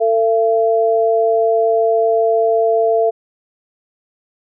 sine tone pair together, 448.7 / 676.8 Hz, A4 / E5, +34 / +45 cents, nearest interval perfect fifth, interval 711 cents, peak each -14 dBFS, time 0-3.11 s, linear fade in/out 20 ms, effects none

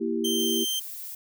sine chord, E diminished, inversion second, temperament equal, 233.1 / 329.6 / 392 Hz, Bb3 / E4 / G4, 0 / 0 / 0 cents, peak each -29 dBFS, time 0-0.65 s, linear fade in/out 20 ms
sawtooth tone, 3136 Hz, G7, in tune, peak -23 dBFS, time 0.24-0.8 s, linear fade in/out 10 ms
violet noise, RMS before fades -38 dBFS, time 0.39-1.15 s, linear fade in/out 5 ms
effects none

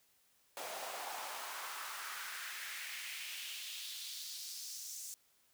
pink noise with high-pass filter sweep, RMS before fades -45 dBFS, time 0.57-5.14 s, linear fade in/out 0 ms, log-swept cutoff 590 to 6800 Hz, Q 2.3, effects white hiss -72 dBFS RMS until 5.53 s

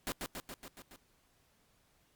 pink noise with echo, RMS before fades -37 dBFS, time 0.07-0.12 s, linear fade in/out 0 ms, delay 140 ms, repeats 6, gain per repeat -3 dB, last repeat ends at 0.96 s, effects pink hiss -71 dBFS RMS until 2.15 s + Opus 48 kbps

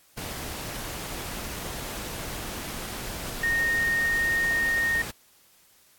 sine tone in noise, 1849 Hz, A#6, 15 cents flat, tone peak -22 dBFS, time 3.43-5.02 s, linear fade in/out 5 ms, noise pink, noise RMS -35 dBFS, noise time 0.17-5.11 s, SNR +10 dB, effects white hiss -59 dBFS RMS until 5.98 s + AAC 64 kbps

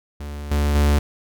45% pulse tone with level steps, 72.8 Hz, D2, 15 cents flat, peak -29 / -17 / -14 dBFS, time 0.2-0.99 s, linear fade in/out 5 ms, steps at 0.51 / 0.75 s, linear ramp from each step 5 ms, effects none

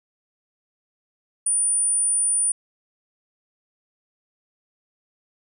sine tone, 9400 Hz, D9, 1 cent sharp, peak -18 dBFS, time 1.46-2.52 s, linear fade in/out 5 ms, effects none

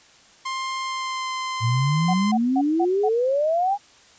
sawtooth tone with pitch glide, 1054 to 1038.3 Hz, C6 to C6, +12 to -14 cents, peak -22 dBFS, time 0.45-2.32 s, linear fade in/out 10 ms, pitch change -26 cents, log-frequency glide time 0.81-1.29 s
sine exponential sweep, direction up, 110.6 to 830.6 Hz, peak -18 dBFS, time 1.6-3.78 s, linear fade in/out 50 ms
sine tone bursts, 745 Hz, F#5, 12 cents sharp, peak -21 dBFS, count 5, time 2.08-3.09 s, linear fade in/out 10 ms, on 58 ms, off 180 ms
effects white hiss -52 dBFS RMS until 4.18 s + resampled to 16000 Hz

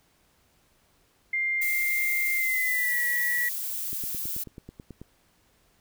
sine tone with pitch glide, 2100 to 1936.9 Hz, C7 to B6, +6 to -34 cents, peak -24 dBFS, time 1.33-3.49 s, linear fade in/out 5 ms, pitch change -140 cents, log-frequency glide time 2.36-2.99 s
violet noise, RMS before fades -32 dBFS, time 1.61-4.44 s, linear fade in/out 10 ms
click train, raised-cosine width 3 ms, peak -28 dBFS, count 11, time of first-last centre 3.93-5.016 s, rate 9.21 Hz
effects pink hiss -65 dBFS RMS until 5.8 s

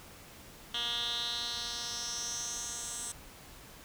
10% pulse tone with band-pass filter sweep, 237.3 Hz, A#3, 31 cents sharp, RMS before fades -37 dBFS, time 0.74-3.12 s, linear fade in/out 5 ms, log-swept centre 3200 to 8100 Hz, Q 4.5, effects pink hiss -52 dBFS RMS until 3.84 s

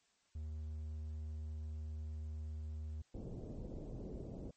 triangle tone, 77.1 Hz, D#2, 15 cents flat, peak -39 dBFS, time 0.35-3.02 s, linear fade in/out 5 ms
pink low-pass noise, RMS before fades -46 dBFS, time 3.14-4.51 s, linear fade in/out 5 ms, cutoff 520 Hz, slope 24 dB/octave
effects white hiss -75 dBFS RMS until 4.56 s + MP3 32 kbps

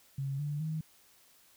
sine tone with pitch steps, 137 / 146.83 / 157.37 Hz, C#3 / D3 / D#3, -20 / 0 / +20 cents, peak -32 dBFS, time 0.18-0.81 s, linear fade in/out 5 ms, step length 210 ms, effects white hiss -63 dBFS RMS until 1.56 s

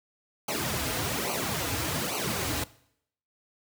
pink noise with flanger, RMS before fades -30 dBFS, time 0.48-2.64 s, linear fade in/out 5 ms, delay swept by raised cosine 0.56 to 5.46 ms, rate 1.2 Hz, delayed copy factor -1, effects noise-tail reverb RT60 0.7 s tail -20 dB re dry + high-pass 80 Hz 12 dB/octave

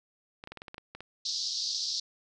clicks, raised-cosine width 0.3 ms, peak -26 dBFS, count 10, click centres 0.439 / 0.474 / 0.52 / 0.573 / 0.619 / 0.682 / 0.744 / 0.781 / 0.95 / 1.006 s
white band-pass noise, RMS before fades -33 dBFS, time 1.25-2 s, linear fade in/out 5 ms, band 4000 to 5500 Hz, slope 48 dB/octave
effects none

